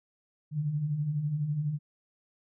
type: beating tone pair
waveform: sine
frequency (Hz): 138.59 / 150.59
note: C#3 / D3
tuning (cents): 0 / +44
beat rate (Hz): 12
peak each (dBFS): -37 / -28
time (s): 0.51-1.79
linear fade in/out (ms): 50
effects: none